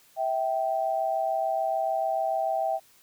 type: tone pair together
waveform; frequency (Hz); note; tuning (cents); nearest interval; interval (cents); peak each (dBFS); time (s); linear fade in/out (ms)
sine; 651.2 / 778; E5 / G5; -21 / -13; minor third; 308; -27; 0.16-2.8; 50
effects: white hiss -59 dBFS RMS until 3.02 s